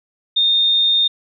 sine tone, 3655 Hz, A#7, 35 cents flat, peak -12 dBFS, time 0.36-1.08 s, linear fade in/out 10 ms, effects none

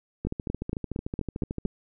two click trains, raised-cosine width 3 ms, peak -18 / -15 dBFS, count 20 / 7, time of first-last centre 0.25-1.657 / 0.27-1.652 s, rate 13.5 / 4.34 Hz, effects none

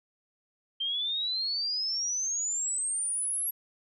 sine exponential sweep, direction up, 3136 to 11470 Hz, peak -28 dBFS, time 0.8-3.51 s, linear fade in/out 10 ms, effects none

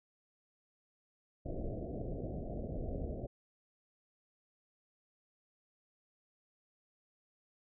pink low-pass noise, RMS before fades -40 dBFS, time 1.45-3.27 s, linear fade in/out 10 ms, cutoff 700 Hz, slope 96 dB/octave, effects none

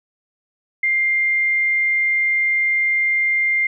sine tone, 2100 Hz, C7, 6 cents sharp, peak -15 dBFS, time 0.83-3.67 s, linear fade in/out 5 ms, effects none

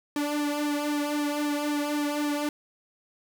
sawtooth tone with flanger, 293.7 Hz, D4, in tune, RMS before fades -28 dBFS, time 0.16-2.49 s, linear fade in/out 2 ms, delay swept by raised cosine 1.4 to 2.9 ms, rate 3.8 Hz, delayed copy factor -0.9, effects 9-bit

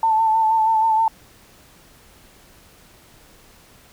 sine tone with vibrato, 886 Hz, A5, 12 cents sharp, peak -14 dBFS, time 0.03-1.08 s, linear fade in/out 2 ms, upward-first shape sine, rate 6.3 Hz, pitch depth 33 cents each way, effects pink hiss -50 dBFS RMS until 3.92 s

